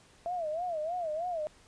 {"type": "tone with vibrato", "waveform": "sine", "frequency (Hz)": 664, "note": "E5", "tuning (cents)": 12, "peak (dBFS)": -31, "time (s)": [0.26, 1.47], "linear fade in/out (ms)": 0, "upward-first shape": "sine", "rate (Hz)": 3.2, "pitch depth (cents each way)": 160, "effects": ["pink hiss -60 dBFS RMS until 1.67 s", "resampled to 22050 Hz"]}